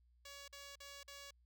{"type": "tone bursts", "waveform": "5% pulse", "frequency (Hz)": 563, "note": "C#5", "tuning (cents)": 27, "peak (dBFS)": -40, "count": 4, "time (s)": [0.25, 1.308], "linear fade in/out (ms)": 5, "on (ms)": 230, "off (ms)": 46, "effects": ["added 60 Hz sine -68 dBFS peak until 1.45 s"]}